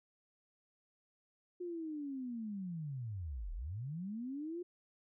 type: linear two-way sweep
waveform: sine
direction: down then up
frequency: 360.8 to 36 to 360.8 Hz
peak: -39 dBFS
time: 1.6-4.63 s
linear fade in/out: 10 ms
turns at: 3.53 s
effects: none